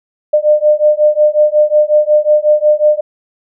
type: beating tone pair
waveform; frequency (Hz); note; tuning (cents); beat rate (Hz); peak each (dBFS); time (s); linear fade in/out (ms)
sine; 600 / 605.5; D5 / D#5; +37 / -47; 5.5; -10; 0.33-3.01; 10
effects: none